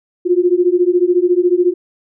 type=beating tone pair; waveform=sine; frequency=349.2 / 363.2 Hz; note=F4 / F#4; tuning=0 / -32 cents; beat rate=14 Hz; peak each=-13 dBFS; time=0.25-1.74 s; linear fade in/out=20 ms; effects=none

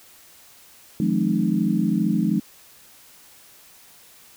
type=tone cluster; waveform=sine; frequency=158.9 / 181.5 / 214.1 / 262 / 306 Hz; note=D#3 / F#3 / A3 / C4 / D#4; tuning=+37 / -33 / -47 / +2 / -29 cents; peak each=-28 / -23 / -22 / -28 / -26 dBFS; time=1-2.4 s; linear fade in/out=2 ms; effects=white hiss -50 dBFS RMS until 4.36 s

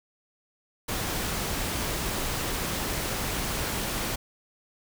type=noise; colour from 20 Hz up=pink; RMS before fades=-30 dBFS; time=0.88-4.16 s; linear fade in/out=10 ms; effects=none

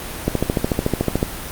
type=click train; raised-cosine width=2 ms; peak=-3 dBFS; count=14; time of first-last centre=0.28-1.229 s; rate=13.7 Hz; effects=pink hiss -30 dBFS RMS until 1.51 s + Opus 32 kbps

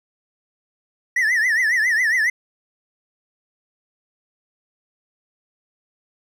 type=tone with vibrato; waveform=triangle; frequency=1871 Hz; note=A#6; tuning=6 cents sharp; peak=-14 dBFS; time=1.16-2.3 s; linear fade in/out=5 ms; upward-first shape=triangle; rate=7.3 Hz; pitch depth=180 cents each way; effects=none

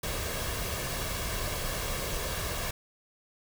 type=noise with comb filter; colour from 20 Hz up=pink; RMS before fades=-33 dBFS; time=0.03-2.71 s; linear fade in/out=5 ms; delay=1.8 ms; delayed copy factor=+0.5; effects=none

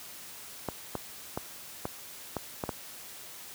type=clicks; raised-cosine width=1 ms; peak=-17 dBFS; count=7; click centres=0.687 / 0.953 / 1.375 / 1.854 / 2.367 / 2.638 / 2.692 s; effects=white hiss -46 dBFS RMS until 3.54 s + high-pass 60 Hz 12 dB/octave

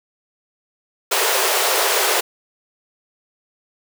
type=high-pass noise; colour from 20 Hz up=pink; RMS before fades=-18 dBFS; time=1.11-2.21 s; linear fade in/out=10 ms; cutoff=370 Hz; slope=96 dB/octave; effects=none

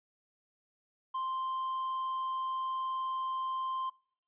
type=tone with tanh clipping; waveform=sine; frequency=1046.5 Hz; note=C6; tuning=in tune; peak=-33 dBFS; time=1.14-3.9 s; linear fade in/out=10 ms; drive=3 dB; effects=noise-tail reverb RT60 0.6 s tail -25 dB re dry + resampled to 8000 Hz

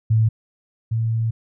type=tone pair in turn; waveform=sine; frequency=110.9 / 113.23 Hz; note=A2 / A#2; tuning=+14 / -50 cents; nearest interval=unison; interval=36 cents; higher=second; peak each=-13 / -18 dBFS; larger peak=first; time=0.1-0.29 / 0.91-1.31 s; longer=second; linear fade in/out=10 ms; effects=none

